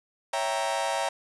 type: chord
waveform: 40% pulse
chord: C# diminished seventh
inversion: none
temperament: equal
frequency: 554.4 / 659.3 / 784 / 932.3 Hz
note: C#5 / E5 / G5 / Bb5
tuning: 0 / 0 / 0 / 0 cents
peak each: -32 / -31 / -31 / -30 dBFS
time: 0.33-1.09 s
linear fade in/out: 5 ms
effects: resampled to 24000 Hz + 8-bit